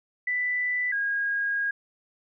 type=tone pair in turn; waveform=sine; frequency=1985 / 1633.7 Hz; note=B6 / G#6; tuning=+8 / -29 cents; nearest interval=minor third; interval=337 cents; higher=first; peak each=-24 dBFS; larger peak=neither; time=0.27-0.92 / 0.92-1.71 s; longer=second; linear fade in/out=5 ms; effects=none